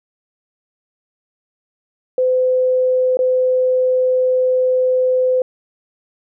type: tone with dropouts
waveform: sine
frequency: 510 Hz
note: C5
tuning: 44 cents flat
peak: -12 dBFS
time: 2.18-5.42 s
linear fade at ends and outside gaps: 2 ms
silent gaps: 3.171-3.19 s
effects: none